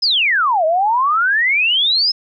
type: exponential two-way sweep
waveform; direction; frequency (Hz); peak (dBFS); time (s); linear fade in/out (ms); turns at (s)
sine; down then up; 5250 to 616 to 5250; -12; 0.02-2.12; 10; 0.65
effects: none